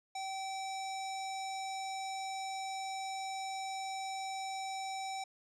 square tone with low-pass filter, 771 Hz, G5, 29 cents flat, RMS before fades -40 dBFS, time 0.15-5.24 s, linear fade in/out 5 ms, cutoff 6800 Hz, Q 2.1, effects none

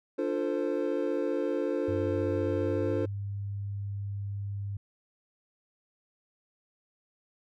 triangle chord, D minor seventh, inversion none, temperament equal with one note detuned, 293.7 / 349.2 / 448.7 / 523.3 Hz, D4 / F4 / A4 / C5, 0 / 0 / +34 / 0 cents, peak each -31 dBFS, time 0.18-3.06 s, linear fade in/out 10 ms
sine tone with pitch glide, 95.7 to 100.34 Hz, G2 to G2, -41 to +41 cents, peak -32 dBFS, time 1.88-4.77 s, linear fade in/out 5 ms, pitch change +82 cents, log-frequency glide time 2.64-2.94 s
effects none

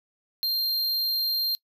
square tone, 4186 Hz, C8, in tune, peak -24 dBFS, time 0.43-1.55 s, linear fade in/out 0 ms, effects noise-tail reverb RT60 0.1 s tail -23 dB re dry

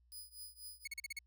10% pulse tone with tremolo, 4978 Hz, D#8, in tune, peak -39 dBFS, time 0.12-0.85 s, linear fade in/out 0 ms, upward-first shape triangle, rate 4.1 Hz, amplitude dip 95%
sawtooth tone bursts, 2200 Hz, C#7, 14 cents flat, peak -37 dBFS, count 6, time 0.85-1.19 s, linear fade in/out 5 ms, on 25 ms, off 38 ms
effects added 60 Hz sine -67 dBFS peak until 1.26 s

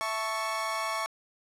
30% pulse chord, A major, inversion second, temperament equal, 659.3 / 880 / 1108.7 Hz, E5 / A5 / C#6, 0 / 0 / 0 cents, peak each -33 / -34 / -29 dBFS, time 0.01-1.06 s, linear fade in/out 0 ms, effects low-pass 11000 Hz 12 dB/octave

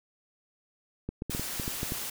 clicks, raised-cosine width 3 ms, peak -20 dBFS, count 9, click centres 1.09 / 1.221 / 1.297 / 1.349 / 1.396 / 1.598 / 1.679 / 1.831 / 1.921 s
white noise, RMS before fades -36 dBFS, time 1.3-2.1 s, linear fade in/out 5 ms
effects none

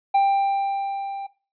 triangle tone with level ramp, 790 Hz, G5, 13 cents sharp, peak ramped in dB -12 to -27 dBFS, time 0.14-1.27 s, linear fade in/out 10 ms, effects noise-tail reverb RT60 0.3 s tail -17 dB re dry + resampled to 11025 Hz

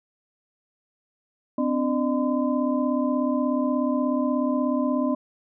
sine tone cluster, 255.2 / 291.8 / 606 / 1022 Hz, C4 / D4 / D#5 / C6, -43 / -11 / -46 / -41 cents, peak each -23 / -27 / -28 / -32 dBFS, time 1.58-5.15 s, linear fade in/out 5 ms, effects none

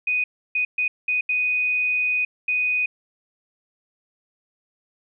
sine tone bursts at uneven times, 2489 Hz, D#7, in tune, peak -19 dBFS, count 6, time 0.07-0.24 / 0.55-0.65 / 0.78-0.88 / 1.08-1.21 / 1.29-2.25 / 2.48-2.86 s, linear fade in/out 5 ms, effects none

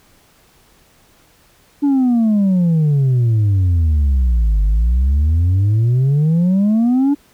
sine exponential two-way sweep, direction down then up, 291.8 to 49.16 to 291.8 Hz, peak -8 dBFS, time 1.82-7.15 s, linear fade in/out 20 ms, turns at 4.63 s, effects tanh soft clip ceiling -10 dBFS + pink hiss -52 dBFS RMS until 7.33 s

